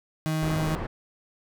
35% pulse tone, 157.2 Hz, D#3, 18 cents sharp, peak -23 dBFS, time 0.26-0.75 s, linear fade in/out 0 ms
pink low-pass noise, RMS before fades -32 dBFS, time 0.42-0.87 s, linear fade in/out 10 ms, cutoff 1400 Hz, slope 12 dB/octave
effects none

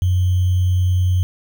sine tone with sample-and-hold, 91 Hz, F#2, 28 cents flat, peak -13 dBFS, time 0.02-1.23 s, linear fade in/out 0 ms, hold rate 3150 Hz, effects none

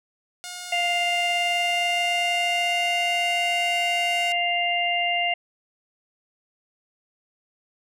5% pulse tone with pitch glide, 716 to 749.9 Hz, F5 to F#5, +43 to +23 cents, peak -22 dBFS, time 0.44-4.32 s, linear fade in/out 0 ms, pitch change +80 cents, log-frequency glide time 1.27-3.75 s
harmonic tone, 698.5 Hz, F5, in tune, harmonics 1 / 3 / 4, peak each -25 / -26 / -25 dBFS, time 0.72-5.34 s, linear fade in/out 5 ms
effects none

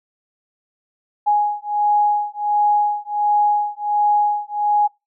sine beating tone pair, 830.6 / 832 Hz, G#5 / G#5, 0 / +3 cents, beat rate 1.4 Hz, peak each -18 dBFS, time 1.26-4.88 s, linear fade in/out 20 ms, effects noise-tail reverb RT60 0.2 s tail -22 dB re dry

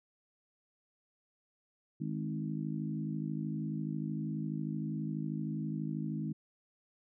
harmonic tone with a mistuned harmonic, 52.4 Hz, G#1, 16 cents sharp, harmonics 3 / 4 / 5 / 6, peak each -37 / -39 / -41 / -43 dBFS, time 2-6.33 s, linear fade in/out 10 ms, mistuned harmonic 3, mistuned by -17 cents, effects none

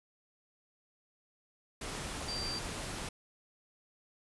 sine tone in noise, 4699 Hz, D8, in tune, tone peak -37 dBFS, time 2.28-2.59 s, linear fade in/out 5 ms, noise pink, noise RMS -40 dBFS, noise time 1.81-3.09 s, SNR 0 dB, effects resampled to 24000 Hz

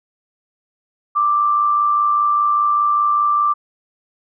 sine tone with amplitude modulation, 1178 Hz, D6, 5 cents sharp, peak -11 dBFS, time 1.15-3.54 s, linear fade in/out 20 ms, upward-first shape sine, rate 105 Hz, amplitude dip 40%, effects none

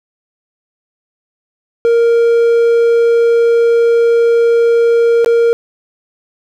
triangle tone with dropouts, 466.2 Hz, A#4, in tune, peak -5 dBFS, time 1.85-5.53 s, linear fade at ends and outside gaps 0 ms, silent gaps 5.246-5.261 s, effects none

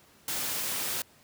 white noise, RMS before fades -32 dBFS, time 0.28-1.02 s, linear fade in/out 2 ms, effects pink hiss -59 dBFS RMS until 1.23 s + high-pass 80 Hz 12 dB/octave

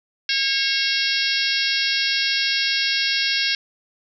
harmonic tone with a mistuned harmonic, 547 Hz, C#5, 23 cents flat, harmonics 3 / 4 / 5 / 6 / 7 / 8 / 9 / 10, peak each -27 / -27 / -27 / -27 / -27 / -27 / -27 / -27 dBFS, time 0.29-3.55 s, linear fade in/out 2 ms, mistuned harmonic 3, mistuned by -18 cents, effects none

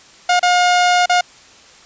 sawtooth tone with dropouts, 715 Hz, F5, 41 cents sharp, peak -7 dBFS, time 0.29-1.21 s, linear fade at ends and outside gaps 5 ms, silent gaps 0.395-0.428 / 1.059-1.095 s, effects white hiss -44 dBFS RMS until 1.85 s + resampled to 16000 Hz

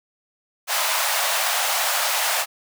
pink high-pass noise, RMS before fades -22 dBFS, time 0.67-2.46 s, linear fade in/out 50 ms, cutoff 610 Hz, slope 48 dB/octave, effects none

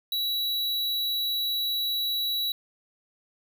square tone, 3915 Hz, B7, 16 cents flat, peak -26 dBFS, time 0.12-2.52 s, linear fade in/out 2 ms, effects none

